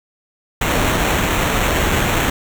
pink noise with sample-and-hold, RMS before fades -17 dBFS, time 0.61-2.3 s, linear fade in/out 5 ms, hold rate 4900 Hz, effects none

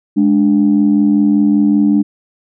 sine tone pair together, 208.2 / 293.4 Hz, G#3 / D4, +5 / -2 cents, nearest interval tritone, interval 593 cents, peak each -10 dBFS, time 0.16-2.03 s, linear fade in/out 20 ms, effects tanh soft clip ceiling -2 dBFS

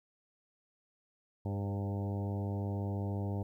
harmonic tone with a mistuned harmonic, 100.1 Hz, G2, 37 cents sharp, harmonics 1 / 2 / 3 / 4 / 5 / 6 / 7 / 8 / 9, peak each -34 / -40 / -44 / -46 / -48 / -50 / -51 / -52 / -53 dBFS, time 1.45-3.43 s, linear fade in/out 5 ms, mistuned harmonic 5, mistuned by +20 cents, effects 12-bit

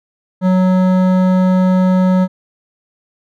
sine tone with hard clipping, 185 Hz, F#3, in tune, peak -11 dBFS, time 0.41-2.28 s, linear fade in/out 50 ms, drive 13 dB, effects none

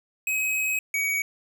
square tone pair in turn, 2541 / 2258 Hz, D#7 / C#7, +36 / +31 cents, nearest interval major second, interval 205 cents, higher first, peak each -24 dBFS, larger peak neither, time 0.27-0.79 / 0.94-1.22 s, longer first, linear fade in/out 2 ms, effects none

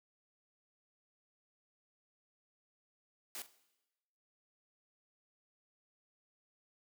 white noise with echo, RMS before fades -44 dBFS, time 3.35-3.42 s, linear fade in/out 0 ms, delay 43 ms, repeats 2, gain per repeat -15 dB, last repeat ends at 3.506 s, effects noise-tail reverb RT60 1.0 s tail -17 dB re dry + high-pass 200 Hz 12 dB/octave

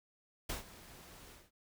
pink noise with ADSR envelope, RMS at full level -38 dBFS, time 0.49-1.51 s, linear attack 7 ms, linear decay 130 ms, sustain -17 dB, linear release 200 ms, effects none

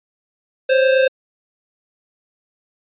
square tone pair together, 523.3 / 552.1 Hz, C5 / C#5, 0 / -7 cents, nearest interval minor second, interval 93 cents, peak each -13 / -21 dBFS, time 0.69-1.08 s, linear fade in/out 10 ms, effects resampled to 8000 Hz

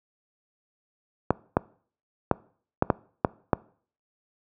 clicks, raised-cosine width 1 ms, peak -4 dBFS, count 7, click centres 1.306 / 1.569 / 2.313 / 2.824 / 2.902 / 3.248 / 3.532 s, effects noise-tail reverb RT60 0.5 s tail -23 dB re dry + high-pass 80 Hz 12 dB/octave

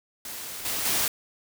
white noise with level steps, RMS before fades -37 / -29 / -25 dBFS, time 0.25-1.08 s, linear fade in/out 2 ms, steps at 0.65 / 0.85 s, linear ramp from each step 2 ms, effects none

